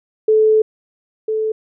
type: tone pair in turn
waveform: sine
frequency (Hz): 434.5 / 436.4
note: A4 / A4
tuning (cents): -22 / -14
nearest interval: unison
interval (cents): 8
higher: second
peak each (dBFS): -9 / -16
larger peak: first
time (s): 0.28-0.62 / 1.28-1.52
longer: first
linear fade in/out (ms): 5
effects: none